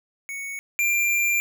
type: tone pair in turn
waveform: square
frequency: 2222 / 2378 Hz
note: C#7 / D7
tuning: +4 / +21 cents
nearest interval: minor second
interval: 117 cents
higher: second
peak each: -31 / -20 dBFS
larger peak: second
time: 0.29-0.59 / 0.79-1.4 s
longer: second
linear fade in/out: 0 ms
effects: none